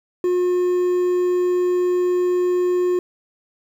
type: tone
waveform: triangle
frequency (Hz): 359.2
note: F4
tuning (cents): +49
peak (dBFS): -14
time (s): 0.24-2.99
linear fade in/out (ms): 2
effects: 8-bit